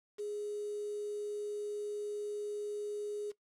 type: tone with quantisation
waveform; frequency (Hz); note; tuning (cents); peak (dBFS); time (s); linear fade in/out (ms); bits
sine; 415.3; G#4; 0; -36; 0.18-3.32; 20; 9
effects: noise-tail reverb RT60 0.1 s tail -18 dB re dry + low-pass 10000 Hz 12 dB/octave